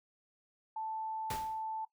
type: tone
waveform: sine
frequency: 880 Hz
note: A5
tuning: in tune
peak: -36 dBFS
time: 0.76-1.85 s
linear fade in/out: 5 ms
type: noise with exponential decay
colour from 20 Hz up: pink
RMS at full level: -37 dBFS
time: 1.3-1.63 s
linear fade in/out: 5 ms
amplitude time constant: 71 ms
effects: noise-tail reverb RT60 0.1 s tail -17 dB re dry